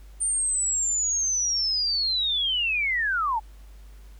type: linear sweep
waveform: sine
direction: down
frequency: 8990 to 830.6 Hz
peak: -22 dBFS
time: 0.2-3.4 s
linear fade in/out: 20 ms
effects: added 50 Hz sine -43 dBFS peak until 4.19 s + pink hiss -59 dBFS RMS until 4.19 s